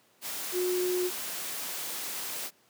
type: tone in noise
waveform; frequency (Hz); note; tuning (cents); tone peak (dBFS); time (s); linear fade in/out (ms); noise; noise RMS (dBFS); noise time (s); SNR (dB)
sine; 361.6; F#4; -40; -26; 0.52-1.11; 50; white; -36; 0.21-2.51; +7
effects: pink hiss -64 dBFS RMS until 2.69 s + high-pass 200 Hz 12 dB/octave